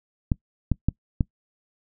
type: clicks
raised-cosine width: 5 ms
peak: -8 dBFS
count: 4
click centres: 0.318 / 0.717 / 0.886 / 1.208 s
effects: noise-tail reverb RT60 0.1 s tail -23 dB re dry